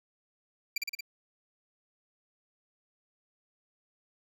25% pulse tone with echo, 2356 Hz, D7, 5 cents sharp, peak -24 dBFS, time 0.76-0.78 s, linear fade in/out 5 ms, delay 57 ms, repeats 4, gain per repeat -2 dB, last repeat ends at 1.008 s, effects none

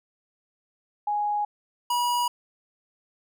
sine / square tone pair in turn, 830.6 / 968.1 Hz, G#5 / B5, 0 / -35 cents, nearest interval minor third, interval 265 cents, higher second, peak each -23 dBFS, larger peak neither, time 1.07-1.45 / 1.9-2.28 s, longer neither, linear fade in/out 5 ms, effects none

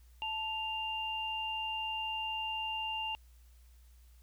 sine tone pair together, 880 / 2792 Hz, A5 / F7, 0 / -1 cents, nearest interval octave + minor sixth, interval 1999 cents, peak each -38 / -36 dBFS, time 0.22-3.15 s, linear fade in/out 0 ms, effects added 60 Hz sine -56 dBFS peak until 4.22 s + white hiss -70 dBFS RMS until 4.22 s

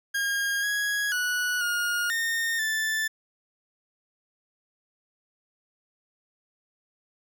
40% pulse tone with pitch steps, 1624 / 1662 / 1472 / 1429 / 1833 / 1759 Hz, G#6 / G#6 / F#6 / F6 / A#6 / A6, -39 / +1 / -9 / +39 / -30 / -1 cents, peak -24 dBFS, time 0.14-3.08 s, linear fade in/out 10 ms, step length 490 ms, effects none

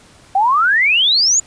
sine exponential sweep, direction up, 748 to 7090 Hz, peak -10 dBFS, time 0.35-1.4 s, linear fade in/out 5 ms, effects pink hiss -46 dBFS RMS until 1.46 s + resampled to 22050 Hz

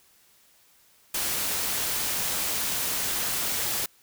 white noise, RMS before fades -28 dBFS, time 1.14-3.86 s, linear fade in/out 5 ms, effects white hiss -60 dBFS RMS until 4.02 s

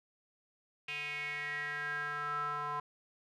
square tone with band-pass filter sweep, 146.83 Hz, D3, in tune, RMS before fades -38 dBFS, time 0.88-2.8 s, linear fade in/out 5 ms, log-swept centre 2600 to 1100 Hz, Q 7.2, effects none

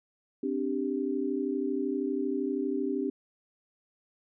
sine chord, C suspended second, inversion none, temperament just, 261.6 / 294.3 / 392.4 Hz, C4 / D4 / G4, 0 / +4 / +2 cents, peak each -32 dBFS, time 0.43-3.1 s, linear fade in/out 5 ms, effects none

